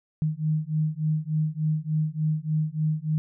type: beating tone pair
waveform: sine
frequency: 153.4 / 156.8 Hz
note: D#3 / D#3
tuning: -24 / +14 cents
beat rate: 3.4 Hz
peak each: -26 dBFS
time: 0.22-3.18 s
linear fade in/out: 0 ms
effects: none